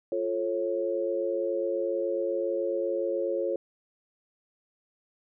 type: chord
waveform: sine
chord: F augmented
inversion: none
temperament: just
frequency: 349.2 / 436.5 / 545.7 Hz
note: F4 / A4 / C#5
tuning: 0 / -14 / -27 cents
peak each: -31 / -32 / -29 dBFS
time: 0.12-3.56 s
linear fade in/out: 2 ms
effects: none